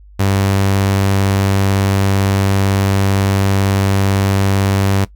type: tone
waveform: sawtooth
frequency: 97.9 Hz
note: G2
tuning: 2 cents flat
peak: -8 dBFS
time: 0.19-5.05 s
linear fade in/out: 10 ms
effects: noise-tail reverb RT60 0.1 s tail -17 dB re dry + added 50 Hz sine -38 dBFS peak until 5.15 s